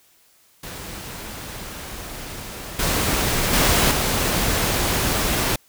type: noise with level steps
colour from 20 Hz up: pink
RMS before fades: -34 / -21 / -17 / -21 dBFS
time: 0.63-5.56 s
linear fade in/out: 5 ms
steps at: 2.79 / 3.53 / 3.91 s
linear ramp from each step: 2 ms
effects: white hiss -57 dBFS RMS until 5.68 s